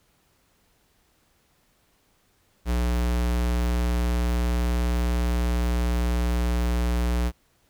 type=tone; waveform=square; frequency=59.9 Hz; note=A#1; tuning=48 cents sharp; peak=-22 dBFS; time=2.65-7.32 s; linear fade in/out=50 ms; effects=pink hiss -65 dBFS RMS until 7.69 s